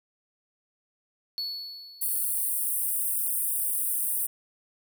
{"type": "tone with exponential decay", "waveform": "triangle", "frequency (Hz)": 4414, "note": "C#8", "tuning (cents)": -8, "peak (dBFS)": -27, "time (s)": [1.38, 2.67], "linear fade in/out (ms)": 0, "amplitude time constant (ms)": 280}
{"type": "high-pass noise", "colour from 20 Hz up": "pink", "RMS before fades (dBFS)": -28, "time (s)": [2.01, 4.27], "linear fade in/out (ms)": 10, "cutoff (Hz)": 8700, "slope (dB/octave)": 96}
{"effects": []}